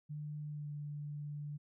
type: tone with pitch glide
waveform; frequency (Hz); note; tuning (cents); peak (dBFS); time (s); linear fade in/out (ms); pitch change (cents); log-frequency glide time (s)
sine; 149.5 to 147.02; D3 to D3; +31 to +2; -40; 0.09-1.58; 20; -29; 0.47-0.69
effects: none